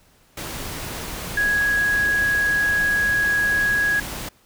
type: tone in noise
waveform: sine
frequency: 1661.2 Hz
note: G#6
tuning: in tune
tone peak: -17 dBFS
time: 1.37-4 s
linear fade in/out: 5 ms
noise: pink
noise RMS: -31 dBFS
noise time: 0.37-4.29 s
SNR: +11 dB
effects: pink hiss -57 dBFS RMS until 4.45 s